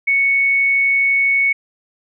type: tone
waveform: sine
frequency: 2217 Hz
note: C#7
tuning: in tune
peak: -12 dBFS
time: 0.07-1.53 s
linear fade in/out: 10 ms
effects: none